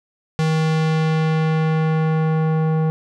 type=tone with low-pass filter sweep; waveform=square; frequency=158.4 Hz; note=D#3; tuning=31 cents sharp; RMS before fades=-18 dBFS; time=0.39-2.9 s; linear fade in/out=0 ms; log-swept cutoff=6600 to 940 Hz; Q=0.72; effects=none